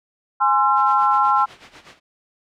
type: chord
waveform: sine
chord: Ab augmented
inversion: none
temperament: equal with one note detuned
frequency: 830.6 / 1046.5 / 1350.9 Hz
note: Ab5 / C6 / E6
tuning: 0 / 0 / +42 cents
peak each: -18 dBFS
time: 0.4-1.46 s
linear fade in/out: 20 ms
type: noise with tremolo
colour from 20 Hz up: white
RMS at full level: -35 dBFS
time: 0.75-2 s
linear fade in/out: 50 ms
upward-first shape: sine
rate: 8.1 Hz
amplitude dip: 75%
effects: low-pass 3000 Hz 12 dB/octave